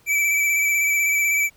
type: tone with vibrato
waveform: square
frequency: 2311 Hz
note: D7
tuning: 28 cents flat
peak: -18 dBFS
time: 0.06-1.5 s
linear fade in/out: 50 ms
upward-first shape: square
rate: 16 Hz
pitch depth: 22 cents each way
effects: pink hiss -57 dBFS RMS until 1.56 s